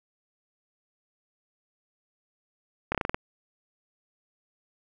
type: slowing click train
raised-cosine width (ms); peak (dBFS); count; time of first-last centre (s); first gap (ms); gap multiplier
0.5; -11; 7; 2.92-3.145; 27; 1.13
effects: none